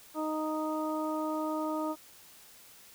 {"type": "harmonic tone", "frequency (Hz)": 310.4, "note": "D#4", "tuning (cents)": -4, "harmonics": [1, 2, 3, 4], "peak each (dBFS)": [-33, -36, -38, -39], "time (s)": [0.14, 1.96], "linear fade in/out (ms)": 50, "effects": ["white hiss -55 dBFS RMS until 2.94 s"]}